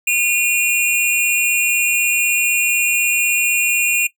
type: tone pair together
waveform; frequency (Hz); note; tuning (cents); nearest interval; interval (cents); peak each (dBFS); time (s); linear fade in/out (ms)
square; 2444 / 2743; D#7 / F7; -32 / -32; major second; 200; -16 / -18; 0.07-4.07; 5
effects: noise-tail reverb RT60 0.1 s tail -17 dB re dry